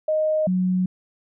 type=tone pair in turn; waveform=sine; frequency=621 / 183.77 Hz; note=D#5 / F#3; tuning=-3 / -12 cents; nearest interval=octave + major sixth; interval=2109 cents; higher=first; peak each=-18 dBFS; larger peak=neither; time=0.08-0.47 / 0.47-0.86 s; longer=neither; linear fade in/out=5 ms; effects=none